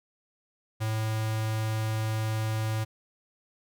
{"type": "tone with notch filter", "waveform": "square", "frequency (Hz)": 109.8, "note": "A2", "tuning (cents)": -3, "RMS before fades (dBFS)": -29, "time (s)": [0.8, 2.85], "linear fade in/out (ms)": 20, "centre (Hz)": 260, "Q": 1.1, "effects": []}